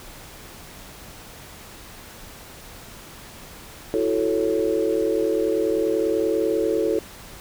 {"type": "chord", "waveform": "sine", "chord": "F# minor seventh", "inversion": "third", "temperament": "equal", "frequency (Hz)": [329.6, 370, 440, 554.4], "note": ["E4", "F#4", "A4", "C#5"], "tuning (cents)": [0, 0, 0, 0], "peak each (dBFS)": [-25, -26, -22, -27], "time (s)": [3.94, 6.99], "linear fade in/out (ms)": 0, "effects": ["pink hiss -42 dBFS RMS until 7.4 s"]}